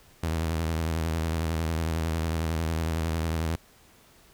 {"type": "tone with vibrato", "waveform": "sawtooth", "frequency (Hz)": 81.1, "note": "E2", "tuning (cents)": -28, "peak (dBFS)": -22, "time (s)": [0.23, 3.56], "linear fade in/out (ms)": 5, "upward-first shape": "square", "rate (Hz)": 11, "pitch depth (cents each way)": 50, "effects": ["pink hiss -57 dBFS RMS until 4.33 s"]}